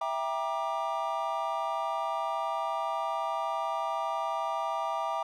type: chord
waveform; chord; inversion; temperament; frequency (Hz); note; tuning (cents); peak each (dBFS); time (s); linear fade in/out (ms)
triangle; E half-diminished seventh; none; just; 659.3 / 791.1 / 949.3 / 1186.7; E5 / G5 / Bb5 / D6; 0 / +16 / +31 / +18; -33; 0.01-5.23; 5
effects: none